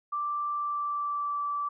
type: tone with pitch glide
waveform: sine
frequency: 1174.7 to 1160.5 Hz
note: D6 to D6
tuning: 0 to -21 cents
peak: -28 dBFS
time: 0.12-1.69 s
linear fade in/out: 10 ms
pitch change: -21 cents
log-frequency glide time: 0.5-1.41 s
effects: none